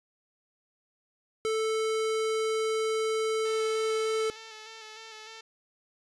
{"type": "tone", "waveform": "square", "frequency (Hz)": 440, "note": "A4", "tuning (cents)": 0, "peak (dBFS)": -27, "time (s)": [1.45, 4.3], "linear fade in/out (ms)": 0}
{"type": "tone with vibrato", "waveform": "5% pulse", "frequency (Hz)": 440, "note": "A4", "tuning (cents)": 0, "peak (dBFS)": -32, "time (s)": [3.45, 5.41], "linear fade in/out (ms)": 5, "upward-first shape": "square", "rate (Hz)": 3.3, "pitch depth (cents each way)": 25}
{"effects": ["resampled to 22050 Hz"]}